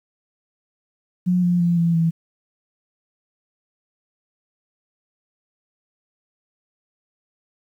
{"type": "tone with pitch steps", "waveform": "sine", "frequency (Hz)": [180, 176.09, 172.27, 168.53, 164.87], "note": ["F#3", "F3", "F3", "E3", "E3"], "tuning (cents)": [-47, 15, -23, 39, 1], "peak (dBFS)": -15, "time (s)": [1.26, 2.11], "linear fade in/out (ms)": 20, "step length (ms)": 170, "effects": ["9-bit"]}